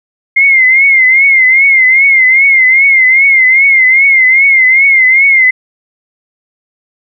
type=tone with vibrato; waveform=sine; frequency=2117 Hz; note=C7; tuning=20 cents sharp; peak=-3 dBFS; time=0.36-5.51 s; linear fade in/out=10 ms; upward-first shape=triangle; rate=2.5 Hz; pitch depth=96 cents each way; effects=none

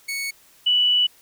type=tone pair in turn; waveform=sawtooth / sine; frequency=2217 / 2959 Hz; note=C#7 / F#7; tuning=0 / -1 cents; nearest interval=perfect fourth; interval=499 cents; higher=second; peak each=-22 / -15 dBFS; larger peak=second; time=0.08-0.31 / 0.66-1.07 s; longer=second; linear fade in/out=10 ms; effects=white hiss -54 dBFS RMS until 1.21 s

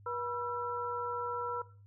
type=tone cluster; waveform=sine; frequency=482.2 / 975 / 1343 Hz; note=B4 / B5 / E6; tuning=-41 / -23 / +32 cents; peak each=-39 / -39 / -38 dBFS; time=0.06-1.62 s; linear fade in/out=5 ms; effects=noise-tail reverb RT60 0.4 s tail -18 dB re dry + added 101 Hz sine -54 dBFS peak until 1.86 s

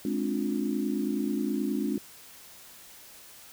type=chord; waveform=sine; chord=D half-diminished seventh; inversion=second; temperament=just; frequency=211.4 / 264.3 / 293.7 / 352.4 Hz; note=Ab3 / C4 / D4 / F4; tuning=+31 / +18 / 0 / +16 cents; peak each=-31 / -32 / -31 / -35 dBFS; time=0.05-1.98 s; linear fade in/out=2 ms; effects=white hiss -50 dBFS RMS until 3.52 s

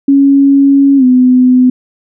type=tone with pitch glide; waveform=sine; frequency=277.2 to 252.7 Hz; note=C#4 to B3; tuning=0 to +40 cents; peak=-3 dBFS; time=0.08-1.7 s; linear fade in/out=5 ms; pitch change=-160 cents; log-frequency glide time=0.97-1.04 s; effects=none

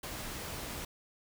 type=noise; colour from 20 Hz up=pink; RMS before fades=-41 dBFS; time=0.03-0.85 s; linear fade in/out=5 ms; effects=none

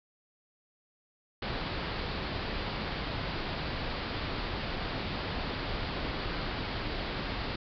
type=low-pass noise; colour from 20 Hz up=pink; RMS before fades=-35 dBFS; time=1.42-7.56 s; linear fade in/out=5 ms; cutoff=4900 Hz; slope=96 dB/octave; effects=none

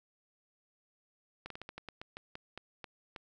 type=slowing click train; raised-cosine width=0.3 ms; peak=-27 dBFS; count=13; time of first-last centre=1.46-3.162 s; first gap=43 ms; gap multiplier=1.2; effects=none

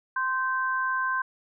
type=tone pair together; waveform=sine; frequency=1042.8 / 1553 Hz; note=C6 / G6; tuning=-6 / -17 cents; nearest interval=perfect fifth; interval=689 cents; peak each=-27 dBFS; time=0.16-1.22 s; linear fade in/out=5 ms; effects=none

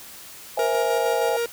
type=chord; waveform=sine; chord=C augmented; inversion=none; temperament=equal with one note detuned; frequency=521.7 / 659.3 / 830.6 Hz; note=C5 / E5 / G#5; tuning=-5 / 0 / 0 cents; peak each=-26 dBFS; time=0.57-1.37 s; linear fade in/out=5 ms
type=tone with tremolo; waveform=45% pulse; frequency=470 Hz; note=A#4; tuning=14 cents sharp; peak=-22 dBFS; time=0.59-1.46 s; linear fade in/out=2 ms; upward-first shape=square; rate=6.4 Hz; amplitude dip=25%
effects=white hiss -42 dBFS RMS until 1.52 s

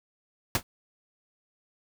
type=noise with exponential decay; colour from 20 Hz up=pink; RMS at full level=-20 dBFS; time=0.55-0.63 s; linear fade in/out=1 ms; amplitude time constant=17 ms; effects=none

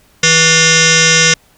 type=tone with frequency modulation; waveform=sine; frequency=1785 Hz; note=A6; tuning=24 cents sharp; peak=-6 dBFS; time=0.23-1.34 s; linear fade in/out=5 ms; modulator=649 Hz; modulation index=7.5; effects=pink hiss -50 dBFS RMS until 1.57 s

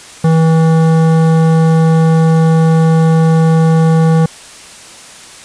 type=tone with hard clipping; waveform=sine; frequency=161.8 Hz; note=E3; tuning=32 cents flat; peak=-8 dBFS; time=0.24-4.26 s; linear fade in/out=5 ms; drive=14 dB; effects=white hiss -34 dBFS RMS until 5.44 s + resampled to 22050 Hz

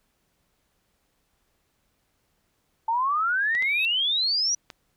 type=exponential sweep; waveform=sine; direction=up; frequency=880 to 5920 Hz; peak=-21 dBFS; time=2.88-4.55 s; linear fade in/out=5 ms
type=tone with exponential growth; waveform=triangle; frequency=3771 Hz; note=A#7; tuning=19 cents sharp; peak=-26 dBFS; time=3.39-3.85 s; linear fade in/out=0 ms; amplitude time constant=100 ms
type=clicks; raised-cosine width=0.2 ms; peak=-21 dBFS; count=3; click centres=3.551 / 3.624 / 4.702 s
effects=pink hiss -71 dBFS RMS until 4.96 s

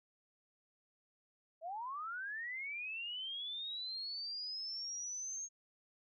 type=linear sweep; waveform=sine; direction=up; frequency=622.3 to 6520 Hz; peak=-40 dBFS; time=1.61-5.49 s; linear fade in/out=50 ms; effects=none

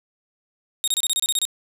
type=tone bursts; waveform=20% pulse; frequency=3729 Hz; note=A#7; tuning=in tune; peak=-13 dBFS; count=10; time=0.84-1.452 s; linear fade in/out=0 ms; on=36 ms; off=28 ms; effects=none

